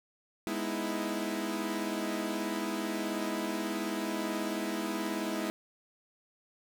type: chord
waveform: sawtooth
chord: E major seventh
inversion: first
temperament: equal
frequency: 207.7 / 246.9 / 311.1 / 329.6 Hz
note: G#3 / B3 / D#4 / E4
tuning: 0 / 0 / 0 / 0 cents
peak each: -33 / -36 / -35 / -32 dBFS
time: 0.47-5.5 s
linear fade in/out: 0 ms
effects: none